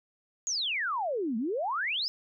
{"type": "exponential two-way sweep", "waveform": "sine", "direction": "down then up", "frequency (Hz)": [6890, 210, 5310], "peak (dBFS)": -28, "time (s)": [0.47, 2.08], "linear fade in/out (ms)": 0, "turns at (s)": 1.37, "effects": []}